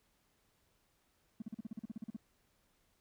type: tone bursts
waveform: triangle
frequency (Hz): 220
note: A3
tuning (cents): 0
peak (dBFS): -35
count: 13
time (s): 1.4-2.165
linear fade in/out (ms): 5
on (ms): 21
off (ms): 41
effects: tanh soft clip ceiling -36 dBFS + pink hiss -75 dBFS RMS until 3 s